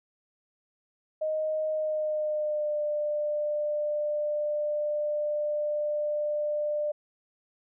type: tone with pitch glide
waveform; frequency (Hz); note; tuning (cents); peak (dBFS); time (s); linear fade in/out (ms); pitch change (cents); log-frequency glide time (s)
sine; 622 to 596.3; D#5 to D5; -1 to +26; -26; 1.21-6.92; 10; -73; 1.7-2.8
effects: none